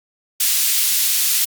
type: high-pass noise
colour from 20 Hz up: white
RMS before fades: -17 dBFS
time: 0.4-1.45 s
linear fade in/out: 5 ms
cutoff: 2800 Hz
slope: 12 dB/octave
effects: Opus 48 kbps